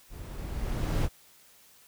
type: noise with level ramp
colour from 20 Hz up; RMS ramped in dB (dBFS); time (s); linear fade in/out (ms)
brown; -43 to -24; 0.09-1.09; 50
effects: white hiss -58 dBFS RMS until 1.87 s